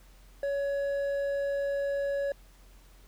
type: tone with hard clipping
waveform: sine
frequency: 561 Hz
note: C#5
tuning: 21 cents sharp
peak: -29 dBFS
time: 0.43-2.32 s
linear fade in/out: 2 ms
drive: 5 dB
effects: added 44 Hz sine -53 dBFS peak until 3.07 s + pink hiss -61 dBFS RMS until 3.07 s